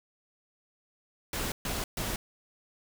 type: noise bursts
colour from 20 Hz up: pink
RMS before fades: -33 dBFS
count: 3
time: 1.33-2.16 s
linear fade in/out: 2 ms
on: 190 ms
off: 130 ms
effects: none